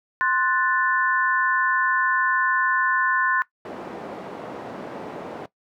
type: chord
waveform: sine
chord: F# diminished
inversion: second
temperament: equal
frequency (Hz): 1046.5 / 1480 / 1760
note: C6 / F#6 / A6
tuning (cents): 0 / 0 / 0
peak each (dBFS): -23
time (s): 0.21-3.42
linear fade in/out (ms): 0
type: band-pass noise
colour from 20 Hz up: white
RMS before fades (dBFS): -35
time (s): 3.65-5.46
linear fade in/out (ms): 2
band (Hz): 210 to 640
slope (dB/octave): 12
effects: noise-tail reverb RT60 0.1 s tail -18 dB re dry